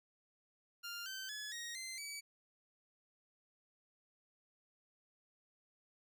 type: tone with pitch steps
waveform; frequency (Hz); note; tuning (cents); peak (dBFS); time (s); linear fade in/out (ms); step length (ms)
15% pulse; 1399 / 1543.3 / 1702.6 / 1878.3 / 2072 / 2286; F6 / G6 / G#6 / A#6 / C7 / D7; +3 / -27 / +43 / +13 / -17 / -47; -37; 0.83-2.21; 20; 230
effects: none